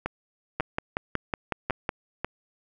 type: two click trains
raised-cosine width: 0.5 ms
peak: -13 / -11 dBFS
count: 5 / 8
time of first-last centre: 0.06-2.246 / 0.6-1.892 s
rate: 1.83 / 5.42 Hz
effects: none